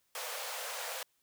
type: high-pass noise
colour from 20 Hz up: pink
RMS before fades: -40 dBFS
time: 0.15-1.03 s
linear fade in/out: 2 ms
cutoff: 470 Hz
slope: 96 dB/octave
effects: white hiss -75 dBFS RMS until 1.22 s